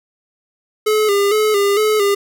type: tone with vibrato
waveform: square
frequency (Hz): 415.4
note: G#4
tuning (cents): 0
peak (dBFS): -13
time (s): 0.86-2.15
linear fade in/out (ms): 10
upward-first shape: square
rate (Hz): 2.2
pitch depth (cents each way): 56
effects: none